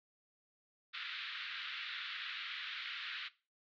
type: band-pass noise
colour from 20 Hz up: white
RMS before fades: -44 dBFS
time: 0.93-3.29 s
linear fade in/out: 20 ms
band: 1300 to 3900 Hz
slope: 48 dB/octave
effects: noise-tail reverb RT60 0.3 s tail -17 dB re dry